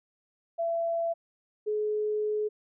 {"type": "tone pair in turn", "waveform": "sine", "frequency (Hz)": [671, 424.2], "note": ["E5", "G#4"], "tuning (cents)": [31, 37], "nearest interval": "minor sixth", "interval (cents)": 794, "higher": "first", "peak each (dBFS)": [-26, -26], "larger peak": "neither", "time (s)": [[0.58, 1.14], [1.66, 2.49]], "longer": "second", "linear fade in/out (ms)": 20, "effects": []}